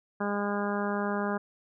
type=harmonic tone; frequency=203.7 Hz; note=G#3; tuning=33 cents flat; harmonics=1 / 2 / 3 / 4 / 5 / 6 / 7 / 8; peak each=-31 / -34 / -36 / -37 / -38 / -39 / -39 / -40 dBFS; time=0.2-1.38 s; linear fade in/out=10 ms; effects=none